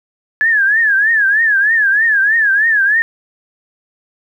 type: tone with vibrato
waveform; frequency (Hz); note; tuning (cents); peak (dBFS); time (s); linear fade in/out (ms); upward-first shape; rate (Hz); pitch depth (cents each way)
sine; 1700; G#6; +40; -9; 0.41-3.02; 0; triangle; 3.2; 170
effects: 8-bit